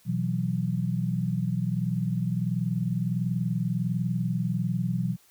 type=chord; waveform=sine; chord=B suspended fourth; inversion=none; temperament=equal; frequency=123.47 / 164.81 / 185 Hz; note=B2 / E3 / F#3; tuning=0 / 0 / 0 cents; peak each=-29 dBFS; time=0.05-5.17 s; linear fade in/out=50 ms; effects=white hiss -60 dBFS RMS until 5.3 s